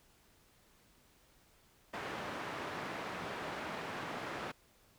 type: band-pass noise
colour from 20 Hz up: white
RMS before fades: -42 dBFS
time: 1.93-4.52 s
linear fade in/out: 10 ms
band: 110 to 1500 Hz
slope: 12 dB/octave
effects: pink hiss -67 dBFS RMS until 4.98 s